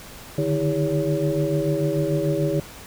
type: tone cluster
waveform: sine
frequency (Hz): 146.9 / 153.7 / 324.3 / 403.5 / 563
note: D3 / D#3 / E4 / G#4 / C#5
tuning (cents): +1 / -21 / -28 / -50 / +27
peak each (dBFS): -26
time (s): 0.38-2.6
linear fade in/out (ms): 2
effects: pink hiss -41 dBFS RMS until 2.86 s